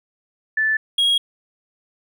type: tone pair in turn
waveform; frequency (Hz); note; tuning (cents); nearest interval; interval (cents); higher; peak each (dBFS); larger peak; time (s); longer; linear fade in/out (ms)
sine / triangle; 1752 / 3290; A6 / G#7; -8 / -17; major seventh; 1091; second; -16 / -13; second; 0.57-0.77 / 0.98-1.18; neither; 5
effects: none